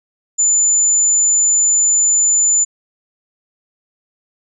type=tone; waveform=sine; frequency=7040 Hz; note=A8; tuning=in tune; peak=-10 dBFS; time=0.38-2.65 s; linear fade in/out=20 ms; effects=none